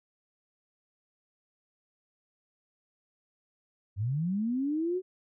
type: linear sweep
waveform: sine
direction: up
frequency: 92 to 379.1 Hz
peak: -27 dBFS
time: 3.96-5.02 s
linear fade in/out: 50 ms
effects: none